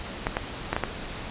clicks, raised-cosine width 0.5 ms, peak -9 dBFS, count 5, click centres 0.269 / 0.369 / 0.73 / 0.765 / 0.837 s, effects pink hiss -36 dBFS RMS until 1.3 s + resampled to 8000 Hz

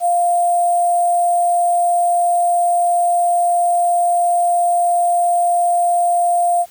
sine tone with sample-and-hold, 698.5 Hz, F5, in tune, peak -12 dBFS, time 0-6.66 s, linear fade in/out 50 ms, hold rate 8820 Hz, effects white hiss -47 dBFS RMS until 6.7 s

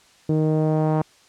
sawtooth tone with low-pass filter sweep, 155.56 Hz, D#3, in tune, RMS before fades -20 dBFS, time 0.29-1.02 s, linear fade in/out 5 ms, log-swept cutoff 410 to 900 Hz, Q 1.8, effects white hiss -54 dBFS RMS until 1.28 s + low-pass 7000 Hz 12 dB/octave

